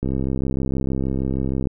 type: click train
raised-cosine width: 3 ms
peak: -11 dBFS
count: 110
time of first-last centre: 0.03-1.672 s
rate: 66.4 Hz
effects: none